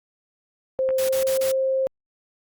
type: tone with pitch glide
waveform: sine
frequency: 525 to 529.6 Hz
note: C5 to C5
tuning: +6 to +21 cents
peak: -19 dBFS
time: 0.79-1.87 s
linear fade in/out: 0 ms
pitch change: +15 cents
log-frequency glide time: 1.03-1.22 s
type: clicks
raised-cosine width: 0.5 ms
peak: -19 / -25 dBFS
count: 2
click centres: 0.89 / 0.906 s
type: noise bursts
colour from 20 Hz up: white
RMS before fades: -31 dBFS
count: 4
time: 0.98-1.519 s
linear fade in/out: 5 ms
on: 110 ms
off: 33 ms
effects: Opus 48 kbps